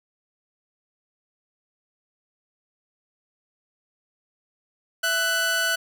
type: tone pair together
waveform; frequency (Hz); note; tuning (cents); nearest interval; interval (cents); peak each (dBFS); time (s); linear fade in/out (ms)
sawtooth; 664 / 1490.6; E5 / F#6; +12 / +12; octave + major second; 1400; -26 / -18; 5.03-5.76; 10
effects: none